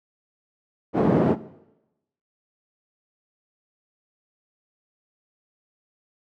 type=band-pass noise; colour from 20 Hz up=pink; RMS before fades=-19 dBFS; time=0.93-1.36 s; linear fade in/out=50 ms; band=170 to 520 Hz; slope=12 dB/octave; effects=noise-tail reverb RT60 0.9 s tail -17 dB re dry + high-pass 100 Hz 12 dB/octave